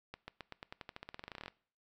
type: accelerating click train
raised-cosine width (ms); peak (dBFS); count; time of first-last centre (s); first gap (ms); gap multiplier
0.3; -28; 22; 0.14-1.481; 140; 0.91
effects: noise-tail reverb RT60 0.5 s tail -21 dB re dry